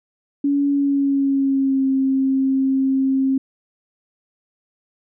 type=tone with pitch glide; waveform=sine; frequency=282.9 to 267.2 Hz; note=C#4 to C4; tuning=+35 to +36 cents; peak=-15 dBFS; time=0.44-3.38 s; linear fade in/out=5 ms; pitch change=-99 cents; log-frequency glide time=0.69-1.86 s; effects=none